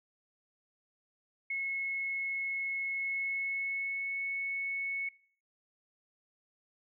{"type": "tone with pitch glide", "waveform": "sine", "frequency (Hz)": [2183, 2207], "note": ["C#7", "C#7"], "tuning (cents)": [-27, -8], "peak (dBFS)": -32, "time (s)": [1.5, 5.09], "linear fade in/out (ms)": 5, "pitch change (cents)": 19, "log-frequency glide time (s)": [2.92, 4.23], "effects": ["noise-tail reverb RT60 0.5 s tail -21 dB re dry"]}